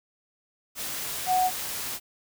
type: tone in noise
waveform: sine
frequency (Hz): 739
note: F#5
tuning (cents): -2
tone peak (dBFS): -20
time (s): 1.26-1.51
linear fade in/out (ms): 50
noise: white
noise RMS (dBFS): -33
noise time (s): 0.75-2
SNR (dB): +10
effects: none